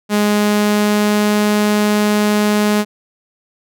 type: tone with pitch glide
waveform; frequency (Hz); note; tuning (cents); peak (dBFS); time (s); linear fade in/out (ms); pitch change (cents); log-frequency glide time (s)
sawtooth; 208 to 209.2; G#3 to G#3; +3 to +13; -8; 0.09-2.85; 50; +10; 0.23-1.52
effects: none